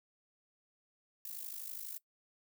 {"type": "noise with amplitude modulation", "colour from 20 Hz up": "violet", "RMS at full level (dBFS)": -41, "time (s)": [1.25, 1.98], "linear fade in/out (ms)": 2, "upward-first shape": "sine", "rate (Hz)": 52.1, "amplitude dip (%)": 75, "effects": ["noise-tail reverb RT60 0.1 s tail -20 dB re dry"]}